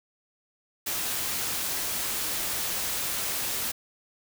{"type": "noise", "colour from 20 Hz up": "white", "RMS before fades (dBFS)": -30, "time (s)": [0.86, 3.72], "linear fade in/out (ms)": 10, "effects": []}